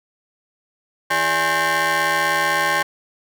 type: ring-modulated tone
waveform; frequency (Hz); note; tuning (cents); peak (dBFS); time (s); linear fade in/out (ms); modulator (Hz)
20% pulse; 246.9; B3; 0; -9; 1.1-2.83; 10; 1320
effects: none